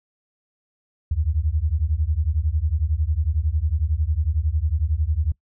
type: beating tone pair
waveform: sine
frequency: 72.1 / 83.1 Hz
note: D2 / E2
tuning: -31 / +15 cents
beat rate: 11 Hz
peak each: -22 dBFS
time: 1.11-5.32 s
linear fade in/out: 5 ms
effects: noise-tail reverb RT60 0.1 s tail -22 dB re dry